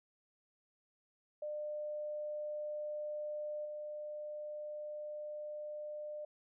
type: tone with level steps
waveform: sine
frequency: 600 Hz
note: D5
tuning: 37 cents sharp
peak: -38 / -41 dBFS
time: 1.42-6.25 s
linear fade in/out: 5 ms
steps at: 3.65 s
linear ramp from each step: 5 ms
effects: none